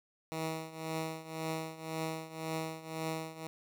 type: tone with tremolo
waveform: 10% pulse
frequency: 160.2 Hz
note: E3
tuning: 49 cents flat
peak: -25 dBFS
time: 0.32-3.47 s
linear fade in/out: 0 ms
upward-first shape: triangle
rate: 1.9 Hz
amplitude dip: 85%
effects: none